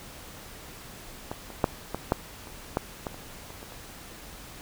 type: clicks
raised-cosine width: 1 ms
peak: -18 / -29 / -6 / -15 / -7 / -30 / -10 / -17 / -27 / -30 / -28 / -30 dBFS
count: 12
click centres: 1.315 / 1.503 / 1.642 / 1.946 / 2.121 / 2.472 / 2.771 / 3.068 / 3.144 / 3.504 / 3.629 / 3.722 s
effects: pink hiss -45 dBFS RMS until 4.61 s